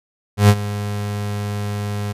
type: tone with ADSR envelope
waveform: 35% pulse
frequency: 102.9 Hz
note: G#2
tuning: 16 cents flat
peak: -4 dBFS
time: 0.37-2.13 s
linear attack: 120 ms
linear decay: 55 ms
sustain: -16 dB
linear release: 15 ms
effects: resampled to 32000 Hz

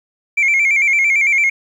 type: tone with vibrato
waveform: sine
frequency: 2244 Hz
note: C#7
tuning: 21 cents sharp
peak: -9 dBFS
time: 0.37-1.5 s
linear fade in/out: 10 ms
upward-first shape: square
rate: 8.9 Hz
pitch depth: 70 cents each way
effects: tanh soft clip ceiling -9 dBFS + 8-bit

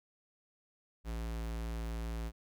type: tone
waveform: square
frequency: 56.4 Hz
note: A1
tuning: 44 cents sharp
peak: -37 dBFS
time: 1.04-2.32 s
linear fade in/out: 50 ms
effects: none

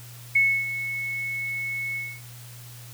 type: tone with ADSR envelope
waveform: sine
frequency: 2200 Hz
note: C#7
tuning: 14 cents flat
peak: -15 dBFS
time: 0.35-2.21 s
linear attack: 8 ms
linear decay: 290 ms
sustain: -12 dB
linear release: 250 ms
effects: added 120 Hz sine -42 dBFS peak until 2.93 s + white hiss -47 dBFS RMS until 2.93 s

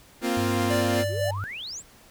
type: chord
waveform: sawtooth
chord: Bb suspended second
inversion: none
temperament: equal with one note detuned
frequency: 234 / 261.6 / 349.2 Hz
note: Bb3 / C4 / F4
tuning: +7 / 0 / 0 cents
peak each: -24 dBFS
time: 0.21-1.05 s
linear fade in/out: 50 ms
type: tone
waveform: sine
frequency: 98.8 Hz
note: G2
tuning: 14 cents sharp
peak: -28 dBFS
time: 0.37-1.44 s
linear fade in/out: 0 ms
type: tone with tremolo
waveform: square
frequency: 587.3 Hz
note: D5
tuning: in tune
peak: -25 dBFS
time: 0.7-1.31 s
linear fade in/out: 5 ms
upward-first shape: sine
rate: 4 Hz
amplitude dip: 50%
type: exponential sweep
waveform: sine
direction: up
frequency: 306.4 to 8320 Hz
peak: -33 dBFS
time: 1.08-1.83 s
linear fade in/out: 50 ms
effects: pink hiss -53 dBFS RMS until 2.1 s

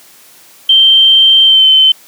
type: tone with pitch glide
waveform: sine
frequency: 3136 to 3075 Hz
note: G7 to G7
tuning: 0 to -34 cents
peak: -3 dBFS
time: 0.69-1.92 s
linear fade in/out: 5 ms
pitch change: -34 cents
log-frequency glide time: 1.44-1.66 s
effects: white hiss -41 dBFS RMS until 2.07 s + high-pass 150 Hz 12 dB/octave

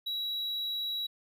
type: tone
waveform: triangle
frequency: 3888 Hz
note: B7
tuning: 28 cents flat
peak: -30 dBFS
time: 0.06-1.07 s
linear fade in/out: 10 ms
effects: none

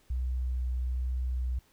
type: tone with vibrato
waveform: sine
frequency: 62.7 Hz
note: B1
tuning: 27 cents sharp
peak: -28 dBFS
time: 0.1-1.59 s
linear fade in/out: 5 ms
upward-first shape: sine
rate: 1.2 Hz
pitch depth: 9 cents each way
effects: pink hiss -65 dBFS RMS until 1.72 s

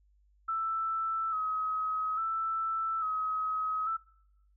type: tone with vibrato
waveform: sine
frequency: 1298 Hz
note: E6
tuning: 27 cents flat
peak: -29 dBFS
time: 0.48-3.97 s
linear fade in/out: 10 ms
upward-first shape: square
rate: 0.59 Hz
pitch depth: 35 cents each way
effects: noise-tail reverb RT60 0.9 s tail -26 dB re dry + added 50 Hz sine -63 dBFS peak until 4.56 s

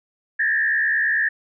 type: tone with frequency modulation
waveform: sine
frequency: 1757 Hz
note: A6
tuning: 3 cents flat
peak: -17 dBFS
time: 0.39-1.29 s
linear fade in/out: 10 ms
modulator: 69.4 Hz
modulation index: 1.4
effects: none

